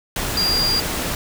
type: tone in noise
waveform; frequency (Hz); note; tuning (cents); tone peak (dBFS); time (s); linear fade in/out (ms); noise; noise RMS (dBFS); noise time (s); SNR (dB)
sine; 4784; D8; +31; -17; 0.37-0.8; 2; pink; -24; 0.16-1.15; +4
effects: none